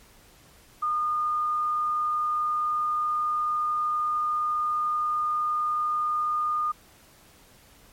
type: tone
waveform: sine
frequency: 1220 Hz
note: D#6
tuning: 34 cents flat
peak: -23 dBFS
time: 0.82-6.72 s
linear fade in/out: 10 ms
effects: pink hiss -55 dBFS RMS until 7.92 s + MP3 64 kbps